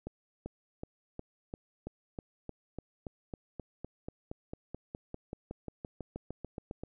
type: accelerating click train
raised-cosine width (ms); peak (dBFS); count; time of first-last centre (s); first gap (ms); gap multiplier
2; -26; 30; 0.07-6.836; 390; 0.96
effects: none